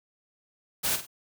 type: noise with echo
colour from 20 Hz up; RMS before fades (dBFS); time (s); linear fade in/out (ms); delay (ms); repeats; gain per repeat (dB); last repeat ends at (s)
white; -27; 0.83-0.97; 20; 49; 2; -9; 1.068
effects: none